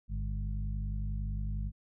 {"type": "harmonic tone with a mistuned harmonic", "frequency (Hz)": 51, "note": "G#1", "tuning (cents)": -31, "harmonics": [1, 2, 3, 4], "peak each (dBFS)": [-33, -39, -43, -45], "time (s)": [0.08, 1.72], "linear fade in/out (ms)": 50, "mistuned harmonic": 3, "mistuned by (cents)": -52, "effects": []}